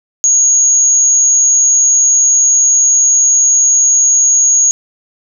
sine tone, 6645 Hz, G#8, in tune, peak -6 dBFS, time 0.24-4.71 s, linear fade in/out 0 ms, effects none

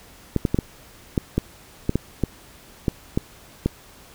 clicks, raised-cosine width 3 ms, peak -6 dBFS, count 12, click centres 0.363 / 0.452 / 0.545 / 0.588 / 1.178 / 1.38 / 1.894 / 1.956 / 2.237 / 2.882 / 3.175 / 3.66 s, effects pink hiss -48 dBFS RMS until 4.14 s

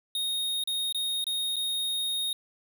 square tone with dropouts, 3719 Hz, A#7, 5 cents flat, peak -28 dBFS, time 0.15-2.33 s, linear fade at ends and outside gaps 2 ms, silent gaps 0.638-0.674 / 0.925-0.946 / 1.242-1.267 / 1.559-1.565 s, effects none

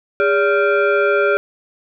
sine tone with frequency modulation, 407.2 Hz, G#4, 34 cents flat, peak -12 dBFS, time 0.2-1.37 s, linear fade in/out 0 ms, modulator 981 Hz, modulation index 1.3, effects none

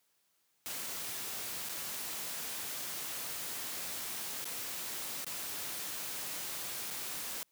white noise with dropouts, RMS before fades -40 dBFS, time 0.66-7.43 s, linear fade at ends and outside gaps 0 ms, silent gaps 1.688-1.694 / 4.444-4.454 / 5.245-5.266 / 6.903-6.908 s, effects white hiss -75 dBFS RMS until 7.51 s + high-pass 100 Hz 12 dB/octave

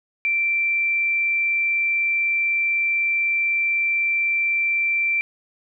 sine tone, 2348 Hz, D7, 1 cent flat, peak -18 dBFS, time 0.25-5.21 s, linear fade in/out 0 ms, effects none

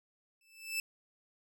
sawtooth tone with exponential growth, 2637 Hz, E7, in tune, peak -27 dBFS, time 0.41-0.8 s, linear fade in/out 2 ms, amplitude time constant 83 ms, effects none

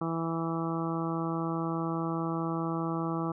harmonic tone, 164.81 Hz, E3, in tune, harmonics 1 / 2 / 3 / 4 / 5 / 6 / 7 / 8, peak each -33 / -33 / -41 / -42 / -40 / -44 / -38 / -43 dBFS, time 0.01-3.32 s, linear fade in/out 5 ms, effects none

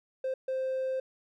triangle tone bursts at uneven times, 523.3 Hz, C5, in tune, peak -26 dBFS, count 2, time 0.24-0.34 / 0.48-1 s, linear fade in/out 5 ms, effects tanh soft clip ceiling -24 dBFS

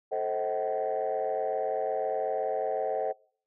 sine chord, A diminished seventh, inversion none, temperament just, 440 / 528 / 633.6 / 760.3 Hz, A4 / C5 / Eb5 / Gb5, 0 / +16 / +31 / +47 cents, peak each -32 dBFS, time 0.11-3.13 s, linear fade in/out 20 ms, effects noise-tail reverb RT60 0.5 s tail -24 dB re dry + tanh soft clip ceiling -21 dBFS

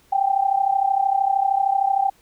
sine tone with amplitude modulation, 784 Hz, G5, in tune, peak -13 dBFS, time 0.12-2.1 s, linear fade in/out 10 ms, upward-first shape sine, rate 33.1 Hz, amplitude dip 80%, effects pink hiss -57 dBFS RMS until 2.21 s

